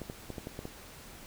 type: clicks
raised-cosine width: 2 ms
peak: -25 dBFS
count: 7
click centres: 0.017 / 0.099 / 0.303 / 0.382 / 0.471 / 0.591 / 0.654 s
effects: pink hiss -50 dBFS RMS until 1.26 s